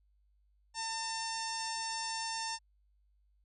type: harmonic tone with a mistuned harmonic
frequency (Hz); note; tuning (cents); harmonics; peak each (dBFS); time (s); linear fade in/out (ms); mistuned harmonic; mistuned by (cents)
901; A5; +41; 1 / 2 / 3 / 4 / 5 / 6 / 7 / 8 / 9 / 10; -39 / -45 / -48 / -50 / -47 / -41 / -48 / -48 / -51 / -52; 0.74-2.59; 50; 10; +22
effects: added 50 Hz sine -67 dBFS peak until 3.44 s